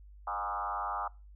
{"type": "tone with frequency modulation", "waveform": "sine", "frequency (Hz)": 1021, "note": "C6", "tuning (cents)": -43, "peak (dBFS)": -32, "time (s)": [0.27, 1.08], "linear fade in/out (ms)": 5, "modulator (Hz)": 99.8, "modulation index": 3.1, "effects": ["noise-tail reverb RT60 0.3 s tail -24 dB re dry", "added 50 Hz sine -50 dBFS peak until 1.35 s"]}